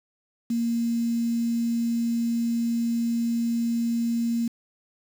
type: tone with quantisation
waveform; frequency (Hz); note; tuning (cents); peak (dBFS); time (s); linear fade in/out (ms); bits
sine; 233.1; A#3; 0; -22; 0.5-4.48; 5; 7
effects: none